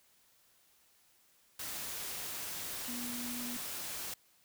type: tone in noise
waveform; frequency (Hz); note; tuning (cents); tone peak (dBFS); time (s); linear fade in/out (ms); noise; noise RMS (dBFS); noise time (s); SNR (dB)
sine; 242.5; B3; -31; -41; 2.88-3.57; 5; white; -41; 1.59-4.14; -3
effects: white hiss -68 dBFS RMS until 4.44 s